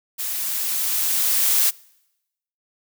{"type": "noise with level ramp", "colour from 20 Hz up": "blue", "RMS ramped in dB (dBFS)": [-27, -17], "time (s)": [0.18, 1.71], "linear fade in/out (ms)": 20, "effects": ["noise-tail reverb RT60 0.9 s tail -25 dB re dry"]}